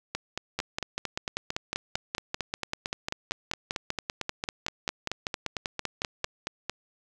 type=two click trains; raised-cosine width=0.2 ms; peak=-13 / -12 dBFS; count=30 / 30; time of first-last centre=0.15-6.696 / 0.59-6.243 s; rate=4.43 / 5.13 Hz; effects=none